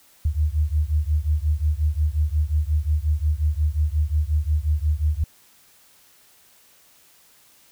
sine beating tone pair, 73.6 / 79.2 Hz, D2 / D#2, +4 / +31 cents, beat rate 5.6 Hz, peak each -21 / -22 dBFS, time 0.25-5.24 s, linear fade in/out 5 ms, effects white hiss -55 dBFS RMS until 7.71 s

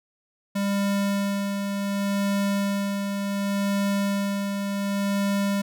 square tone with tremolo, 199.7 Hz, G3, 32 cents sharp, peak -22 dBFS, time 0.55-5.62 s, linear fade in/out 10 ms, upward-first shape sine, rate 0.68 Hz, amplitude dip 40%, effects none

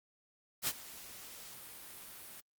white noise with ADSR envelope, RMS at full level -32 dBFS, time 0.62-2.41 s, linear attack 55 ms, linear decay 48 ms, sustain -18 dB, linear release 14 ms, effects Opus 48 kbps

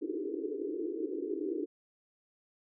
pink band-pass noise, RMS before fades -36 dBFS, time 0.01-1.66 s, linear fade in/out 20 ms, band 290 to 450 Hz, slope 96 dB/octave, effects none

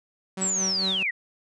sawtooth tone with tremolo, 190 Hz, F#3, 46 cents sharp, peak -25 dBFS, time 0.37-1.03 s, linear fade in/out 5 ms, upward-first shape sine, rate 4.5 Hz, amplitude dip 60%
sine linear sweep, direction down, 7930 to 1850 Hz, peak -23 dBFS, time 0.41-1.11 s, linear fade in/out 10 ms
effects resampled to 22050 Hz

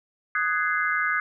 sine chord, Ab dominant seventh, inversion second, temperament just, 1245.9 / 1495.1 / 1661.2 / 2077 Hz, Eb6 / Gb6 / Ab6 / C7, +2 / +18 / 0 / -13 cents, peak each -27 / -27 / -27 / -29 dBFS, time 0.35-1.2 s, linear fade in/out 2 ms, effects none

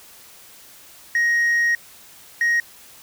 sine tone bursts at uneven times, 1878 Hz, A#6, 12 cents sharp, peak -13 dBFS, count 2, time 1.15-1.75 / 2.41-2.6 s, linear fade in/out 2 ms, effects tanh soft clip ceiling -15 dBFS + white hiss -46 dBFS RMS until 3.02 s

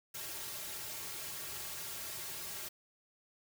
white noise with comb filter, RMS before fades -43 dBFS, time 0.14-2.69 s, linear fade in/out 10 ms, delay 4 ms, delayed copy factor -0.95, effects none

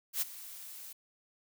blue noise with ADSR envelope, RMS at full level -30 dBFS, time 0.13-0.93 s, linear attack 85 ms, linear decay 21 ms, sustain -17 dB, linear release 8 ms, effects none

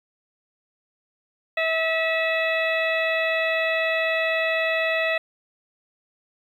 harmonic tone with a mistuned harmonic, 648 Hz, E5, 30 cents flat, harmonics 1 / 2 / 3 / 4 / 5 / 6, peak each -24 / -33 / -25 / -27 / -36 / -38 dBFS, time 1.57-5.18 s, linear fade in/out 5 ms, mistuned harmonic 5, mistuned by +90 cents, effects 9-bit

